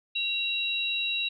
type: tone pair together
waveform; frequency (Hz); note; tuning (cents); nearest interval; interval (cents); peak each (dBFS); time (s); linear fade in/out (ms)
sine; 2745 / 3879; F7 / B7; -31 / -32; tritone; 599; -29 / -29; 0.15-1.29; 10
effects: none